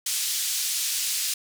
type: band-pass noise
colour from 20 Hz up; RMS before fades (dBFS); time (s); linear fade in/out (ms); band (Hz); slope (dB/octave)
white; -27; 0.06-1.34; 5; 3400 to 9600; 12
effects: none